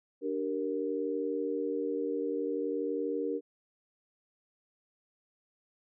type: chord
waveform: sine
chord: G minor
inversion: second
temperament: equal with one note detuned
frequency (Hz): 293.7 / 385.7 / 466.2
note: D4 / G4 / Bb4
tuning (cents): 0 / -28 / 0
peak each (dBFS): -35 / -36 / -33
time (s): 0.21-3.41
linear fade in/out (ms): 50
effects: none